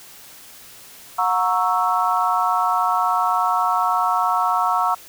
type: chord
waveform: sine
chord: F# dominant seventh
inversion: none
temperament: equal with one note detuned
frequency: 724.8 / 932.3 / 1108.7 / 1318.5 Hz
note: F#5 / A#5 / C#6 / E6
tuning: -36 / 0 / 0 / 0 cents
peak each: -22 dBFS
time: 1.18-4.95 s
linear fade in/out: 10 ms
effects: white hiss -43 dBFS RMS until 5.08 s